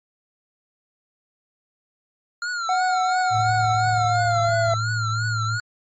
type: tone with vibrato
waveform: square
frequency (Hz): 1396.9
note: F6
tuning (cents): 0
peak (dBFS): -25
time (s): 2.42-5.6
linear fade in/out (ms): 2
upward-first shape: triangle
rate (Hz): 2.9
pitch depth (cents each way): 100
type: tone with pitch glide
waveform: triangle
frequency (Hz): 740 to 674.7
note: F#5 to E5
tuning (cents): 0 to +40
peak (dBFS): -17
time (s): 2.69-4.74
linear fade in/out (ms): 2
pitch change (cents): -160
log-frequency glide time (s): 3.87-4.57
type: tone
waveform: sine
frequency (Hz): 110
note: A2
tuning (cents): 0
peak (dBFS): -23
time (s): 3.3-5.6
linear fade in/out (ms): 50
effects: MP3 32 kbps